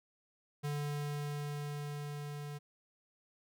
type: tone with level ramp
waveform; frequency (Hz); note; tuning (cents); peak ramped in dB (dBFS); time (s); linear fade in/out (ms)
square; 146.1; D3; -9; -35 to -42; 0.63-2.59; 20
effects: none